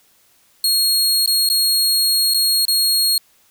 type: tone with dropouts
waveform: sawtooth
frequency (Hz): 4290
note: C8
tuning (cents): +42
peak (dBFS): -11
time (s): 0.64-3.18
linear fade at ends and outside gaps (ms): 2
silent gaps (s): 1.261-1.275 / 1.49-1.499 / 2.338-2.344 / 2.653-2.681
effects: white hiss -56 dBFS RMS until 3.5 s